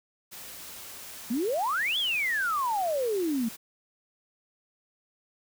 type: noise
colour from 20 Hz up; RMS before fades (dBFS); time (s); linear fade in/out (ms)
white; -43; 0.31-3.57; 20
type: exponential two-way sweep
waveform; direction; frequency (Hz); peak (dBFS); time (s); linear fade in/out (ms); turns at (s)
sine; up then down; 216.3 to 3486 to 216.3; -25; 1.3-3.49; 10; 1.98
effects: none